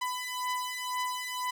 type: beating tone pair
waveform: sawtooth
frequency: 999 / 1001 Hz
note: B5 / B5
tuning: +20 / +23 cents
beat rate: 2 Hz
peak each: -31 dBFS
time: 0.01-1.51 s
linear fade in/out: 10 ms
effects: none